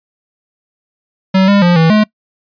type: tone with pitch steps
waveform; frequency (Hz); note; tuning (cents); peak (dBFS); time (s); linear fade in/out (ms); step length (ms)
square; 189.9 / 201.1 / 175.3 / 162.5 / 213.1; F#3 / G3 / F3 / E3 / G#3; +45 / +44 / +7 / -24 / +45; -7; 1.34-2.04; 10; 140
effects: noise-tail reverb RT60 0.1 s tail -24 dB re dry + resampled to 11025 Hz